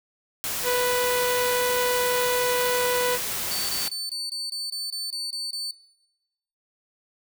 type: noise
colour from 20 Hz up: white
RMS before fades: -29 dBFS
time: 0.44-3.88 s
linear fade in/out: 0 ms
type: harmonic tone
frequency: 493.9 Hz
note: B4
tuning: in tune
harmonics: 1 / 2 / 3 / 4 / 5 / 6 / 7 / 8 / 9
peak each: -23 / -29 / -33 / -35 / -37 / -39 / -40 / -41 / -42 dBFS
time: 0.63-3.19 s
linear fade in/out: 50 ms
type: tone bursts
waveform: 35% pulse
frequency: 4500 Hz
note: C#8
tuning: 25 cents sharp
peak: -27 dBFS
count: 11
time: 3.51-5.71 s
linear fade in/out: 2 ms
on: 180 ms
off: 22 ms
effects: noise-tail reverb RT60 1.0 s tail -21 dB re dry